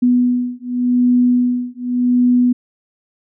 sine beating tone pair, 246.2 / 247.07 Hz, B3 / B3, -5 / +1 cents, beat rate 0.87 Hz, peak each -15 dBFS, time 0.02-2.53 s, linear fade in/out 10 ms, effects none

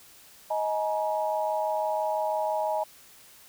sine tone cluster, 627 / 847 / 953 Hz, D#5 / G#5 / A#5, +13 / +34 / +38 cents, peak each -28 / -29 / -33 dBFS, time 0.5-2.84 s, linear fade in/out 10 ms, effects white hiss -53 dBFS RMS until 3.48 s

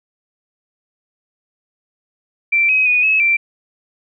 sine tone with pitch steps, 2347 / 2536 / 2472 / 2578 / 2351 Hz, D7 / D#7 / D#7 / E7 / D7, -2 / +32 / -12 / -39 / +1 cents, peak -11 dBFS, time 2.52-3.37 s, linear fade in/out 10 ms, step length 170 ms, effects none

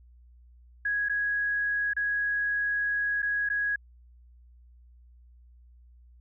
sine tone with dropouts, 1661.2 Hz, G#6, in tune, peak -25 dBFS, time 0.85-3.76 s, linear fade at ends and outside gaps 5 ms, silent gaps 1.087-1.095 / 1.935-1.965 / 3.221-3.227 / 3.49-3.499 s, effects added 60 Hz sine -52 dBFS peak until 6.2 s

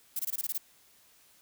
violet noise bursts, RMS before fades -32 dBFS, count 8, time 0.16-0.579 s, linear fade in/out 5 ms, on 34 ms, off 21 ms, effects white hiss -62 dBFS RMS until 1.41 s

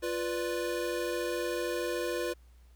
square chord, B diminished, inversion second, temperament equal, 349.2 / 493.9 / 587.3 Hz, F4 / B4 / D5, 0 / 0 / 0 cents, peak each -35 / -35 / -39 dBFS, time 0.02-2.34 s, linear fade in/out 20 ms, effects added 60 Hz sine -54 dBFS peak until 2.75 s + pink hiss -69 dBFS RMS until 2.75 s

